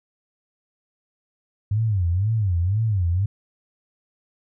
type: tone with vibrato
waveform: sine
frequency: 98 Hz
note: G2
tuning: in tune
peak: -18 dBFS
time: 1.71-3.26 s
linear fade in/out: 5 ms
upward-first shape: sine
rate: 2 Hz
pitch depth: 250 cents each way
effects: none

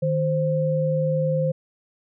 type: tone pair together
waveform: sine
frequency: 154.99 / 523.3 Hz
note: D#3 / C5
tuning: -6 / 0 cents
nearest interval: octave + major sixth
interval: 2106 cents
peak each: -22 dBFS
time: 0.02-1.52 s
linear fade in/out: 10 ms
effects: none

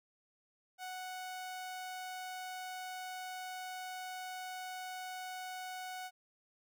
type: tone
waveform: sawtooth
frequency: 740 Hz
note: F#5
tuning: in tune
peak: -38 dBFS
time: 0.78-6.11 s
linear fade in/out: 50 ms
effects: none

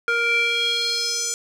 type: tone with band-pass filter sweep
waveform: square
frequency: 468.5 Hz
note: A#4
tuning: 9 cents sharp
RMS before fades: -22 dBFS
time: 0.08-1.34 s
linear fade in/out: 0 ms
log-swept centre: 1700 to 7000 Hz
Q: 4.1
effects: none

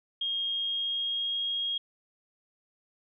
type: tone with pitch glide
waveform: sine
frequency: 3243 to 3267 Hz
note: G#7 to G#7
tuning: -42 to -29 cents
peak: -28 dBFS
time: 0.21-1.78 s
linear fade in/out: 5 ms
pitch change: +13 cents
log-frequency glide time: 0.46-1.4 s
effects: none

